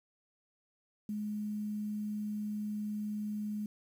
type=tone with quantisation; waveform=sine; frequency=210.1 Hz; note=G#3; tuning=20 cents sharp; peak=-34 dBFS; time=1.09-3.66 s; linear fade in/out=2 ms; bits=10; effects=none